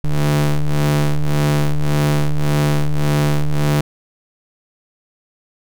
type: ring-modulated tone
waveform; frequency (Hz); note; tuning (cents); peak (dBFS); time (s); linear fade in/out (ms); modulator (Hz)
45% pulse; 73.42; D2; 0; -10; 0.04-3.81; 5; 74.3
effects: none